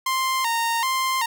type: tone with vibrato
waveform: sawtooth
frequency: 984 Hz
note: B5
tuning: 7 cents flat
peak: -17 dBFS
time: 0.06-1.26 s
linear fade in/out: 5 ms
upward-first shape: square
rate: 1.3 Hz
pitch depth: 110 cents each way
effects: none